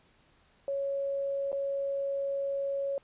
sine tone with dropouts, 554.4 Hz, C#5, in tune, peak -29 dBFS, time 0.68-2.98 s, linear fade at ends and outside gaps 1 ms, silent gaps 1.518-1.528 s, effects pink hiss -65 dBFS RMS until 3.03 s + resampled to 8000 Hz

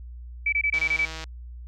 sine tone bursts, 2301 Hz, D7, 36 cents flat, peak -20 dBFS, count 7, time 0.46-1.053 s, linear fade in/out 5 ms, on 65 ms, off 23 ms
click train, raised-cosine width 0.2 ms, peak -19 dBFS, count 81, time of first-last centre 0.74-1.24 s, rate 160 Hz
effects added 60 Hz sine -37 dBFS peak until 1.67 s

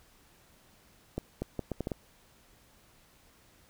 accelerating click train, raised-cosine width 2 ms, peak -19 dBFS, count 7, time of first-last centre 1.18-1.918 s, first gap 240 ms, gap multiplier 0.72, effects pink hiss -62 dBFS RMS until 3.69 s

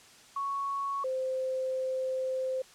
sine tone pair in turn, 1110 / 520.2 Hz, C#6 / C5, +2 / -10 cents, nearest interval octave + minor second, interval 1312 cents, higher first, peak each -30 / -29 dBFS, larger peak second, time 0.36-1.04 / 1.04-2.62 s, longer second, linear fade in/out 5 ms, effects white hiss -55 dBFS RMS until 2.74 s + low-pass 8000 Hz 12 dB/octave

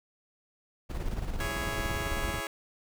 brown noise with tremolo, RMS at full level -32 dBFS, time 0.89-2.41 s, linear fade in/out 20 ms, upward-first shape square, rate 18 Hz, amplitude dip 45%
10% pulse chord, C# minor, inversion first, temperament just, 332.6 / 415.8 / 554.4 Hz, E4 / G#4 / C#5, +16 / +2 / 0 cents, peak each -30 dBFS, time 1.4-2.47 s, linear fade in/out 2 ms
effects none

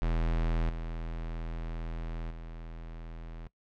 square tone with level steps, 41.2 Hz, E1, in tune, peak -27 / -35 / -41 dBFS, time 0.02-3.47 s, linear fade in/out 0 ms, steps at 0.69 / 2.3 s, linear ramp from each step 10 ms, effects noise-tail reverb RT60 0.1 s tail -20 dB re dry + low-pass 3000 Hz 12 dB/octave

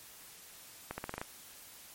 accelerating click train, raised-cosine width 0.5 ms, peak -22 dBFS, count 7, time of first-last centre 0.91-1.215 s, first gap 70 ms, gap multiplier 0.87, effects white hiss -53 dBFS RMS until 1.94 s + MP3 64 kbps

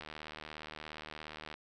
click train, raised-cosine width 0.3 ms, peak -28 dBFS, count 119, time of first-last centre 0.01-1.54 s, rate 77.1 Hz, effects none

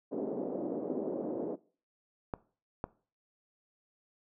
pink band-pass noise, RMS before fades -36 dBFS, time 0.11-1.56 s, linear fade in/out 20 ms, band 250 to 540 Hz, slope 24 dB/octave
clicks, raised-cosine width 1 ms, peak -20 dBFS, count 2, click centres 2.338 / 2.841 s
effects noise-tail reverb RT60 0.4 s tail -20 dB re dry

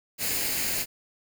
white noise with comb filter, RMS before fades -28 dBFS, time 0.18-0.86 s, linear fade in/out 50 ms, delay 0.43 ms, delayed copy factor +0.5, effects none

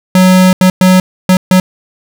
square tone bursts at uneven times, 185 Hz, F#3, in tune, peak -4 dBFS, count 5, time 0.15-0.53 / 0.61-0.7 / 0.81-1 / 1.29-1.37 / 1.51-1.6 s, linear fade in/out 2 ms, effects none

